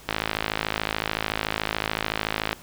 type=click train; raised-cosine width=0.3 ms; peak=-7 dBFS; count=132; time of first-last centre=0.09-2.529 s; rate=53.7 Hz; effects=pink hiss -47 dBFS RMS until 2.62 s